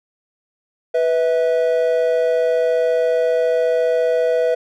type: tone pair together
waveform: triangle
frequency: 493.9 / 648.5 Hz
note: B4 / E5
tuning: 0 / -28 cents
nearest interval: perfect fourth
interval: 472 cents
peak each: -14 / -17 dBFS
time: 0.94-4.55 s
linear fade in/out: 10 ms
effects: none